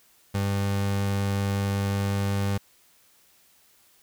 30% pulse tone, 99.4 Hz, G2, 25 cents sharp, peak -21 dBFS, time 0.34-2.58 s, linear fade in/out 10 ms, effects white hiss -60 dBFS RMS until 4.02 s

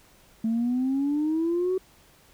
sine exponential sweep, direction up, 220.6 to 379 Hz, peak -21 dBFS, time 0.44-1.78 s, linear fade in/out 5 ms, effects tanh soft clip ceiling -19 dBFS + pink hiss -57 dBFS RMS until 2.33 s

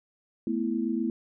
sine chord, A suspended second, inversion none, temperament just, 220 / 247.5 / 330 Hz, A3 / B3 / E4, 0 / +4 / +2 cents, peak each -30 dBFS, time 0.47-1.1 s, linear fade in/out 2 ms, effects none

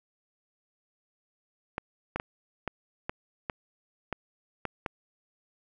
clicks, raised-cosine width 0.5 ms, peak -16 dBFS, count 9, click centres 1.781 / 2.16 / 2.199 / 2.677 / 3.095 / 3.498 / 4.127 / 4.653 / 4.862 s, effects none

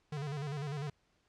square tone with vibrato, 144.6 Hz, D3, 27 cents flat, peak -37 dBFS, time 0.12-0.9 s, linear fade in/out 5 ms, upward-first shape square, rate 10 Hz, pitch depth 79 cents each way, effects pink hiss -74 dBFS RMS until 1.28 s + low-pass 6000 Hz 12 dB/octave

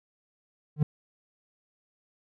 triangle tone with exponential growth, 149.8 Hz, D3, 35 cents sharp, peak -13 dBFS, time 0.76-0.83 s, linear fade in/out 5 ms, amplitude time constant 15 ms, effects none

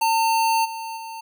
square tone with level steps, 900 Hz, A5, 39 cents sharp, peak -18 / -30 / -33 dBFS, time 0.01-1.21 s, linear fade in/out 10 ms, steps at 0.64 / 0.96 s, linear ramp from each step 20 ms, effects none

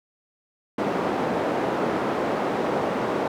white band-pass noise, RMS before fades -25 dBFS, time 0.78-3.28 s, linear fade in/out 5 ms, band 210 to 680 Hz, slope 12 dB/octave, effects none

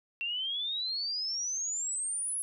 sine exponential sweep, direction up, 2705 to 10730 Hz, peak -31 dBFS, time 0.21-2.42 s, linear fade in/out 0 ms, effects none

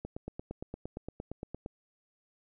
click train, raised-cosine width 2 ms, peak -25 dBFS, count 15, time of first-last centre 0.05-1.661 s, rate 8.69 Hz, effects none

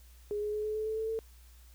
sine tone with pitch steps, 415.3 / 419.6 / 424 / 428.5 / 432.9 / 437.5 / 442 / 446.7 Hz, G#4 / G#4 / G#4 / A4 / A4 / A4 / A4 / A4, 0 / +18 / +36 / -46 / -28 / -10 / +8 / +26 cents, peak -31 dBFS, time 0.31-1.19 s, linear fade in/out 0 ms, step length 110 ms, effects added 60 Hz sine -53 dBFS peak until 1.74 s + white hiss -63 dBFS RMS until 1.74 s

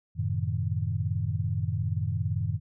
sine chord, F# diminished seventh, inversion none, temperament equal, 92.5 / 110 / 130.81 / 155.56 Hz, F#2 / A2 / C3 / Eb3, 0 / 0 / 0 / 0 cents, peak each -30 / -30 / -35 / -33 dBFS, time 0.15-2.6 s, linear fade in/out 50 ms, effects none

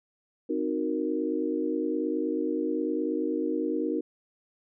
sine chord, C half-diminished seventh, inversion none, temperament equal, 261.6 / 311.1 / 370 / 466.2 Hz, C4 / Eb4 / Gb4 / Bb4, 0 / 0 / 0 / 0 cents, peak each -33 / -29 / -33 / -32 dBFS, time 0.49-4.01 s, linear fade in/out 10 ms, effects none

